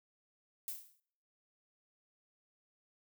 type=noise with exponential decay; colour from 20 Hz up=violet; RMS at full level=-38 dBFS; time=0.68-1 s; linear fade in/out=0 ms; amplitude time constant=68 ms; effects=noise-tail reverb RT60 0.7 s tail -26 dB re dry